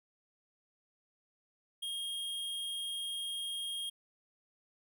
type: tone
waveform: square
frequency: 3244 Hz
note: G#7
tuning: 41 cents flat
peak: -37 dBFS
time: 1.82-3.9 s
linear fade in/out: 10 ms
effects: none